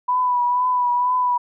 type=tone with vibrato; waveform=sine; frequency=987.8 Hz; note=B5; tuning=in tune; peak=-16 dBFS; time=0.08-1.38 s; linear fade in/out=10 ms; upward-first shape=triangle; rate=2.1 Hz; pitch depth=36 cents each way; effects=none